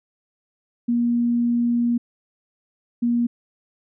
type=tone bursts at uneven times; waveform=sine; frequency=237.9 Hz; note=A#3; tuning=35 cents sharp; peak=-17 dBFS; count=2; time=0.88-1.98 / 3.02-3.27 s; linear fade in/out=10 ms; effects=none